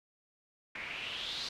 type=noise with low-pass filter sweep; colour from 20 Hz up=white; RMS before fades=-40 dBFS; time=0.75-1.49 s; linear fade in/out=5 ms; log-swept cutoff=2100 to 4400 Hz; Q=5.5; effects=none